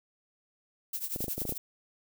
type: noise with tremolo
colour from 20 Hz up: violet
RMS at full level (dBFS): -32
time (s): 0.93-1.58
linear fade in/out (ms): 5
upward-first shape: triangle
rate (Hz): 11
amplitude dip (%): 90
type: clicks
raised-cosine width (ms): 2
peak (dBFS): -23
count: 9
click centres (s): 1.161 / 1.206 / 1.242 / 1.282 / 1.38 / 1.418 / 1.453 / 1.493 / 1.523
effects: none